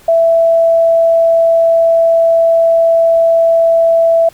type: tone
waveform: sine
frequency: 663 Hz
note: E5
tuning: 10 cents sharp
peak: -6 dBFS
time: 0.08-4.29 s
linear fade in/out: 5 ms
effects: pink hiss -43 dBFS RMS until 4.33 s